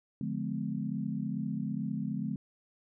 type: chord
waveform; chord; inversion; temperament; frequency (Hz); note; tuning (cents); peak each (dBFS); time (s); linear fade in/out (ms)
sine; D diminished seventh; none; just; 146.83 / 176.2 / 211.4 / 253.7; D3 / F3 / Ab3 / Cb4; 0 / +16 / +31 / +47; -38 / -38 / -35 / -38; 0.21-2.36; 2
effects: none